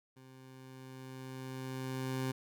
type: tone with level ramp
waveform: 20% pulse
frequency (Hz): 130.81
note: C3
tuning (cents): 0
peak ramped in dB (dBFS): -50 to -28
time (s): 0.16-2.32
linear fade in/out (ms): 10
effects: none